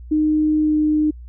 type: tone with pitch glide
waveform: sine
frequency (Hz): 306.9 to 304.8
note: D#4 to D#4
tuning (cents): -24 to -36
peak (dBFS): -14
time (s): 0.11-1.11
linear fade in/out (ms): 10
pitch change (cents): -12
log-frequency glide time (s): 0.61-0.75
effects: added 60 Hz sine -34 dBFS peak until 1.28 s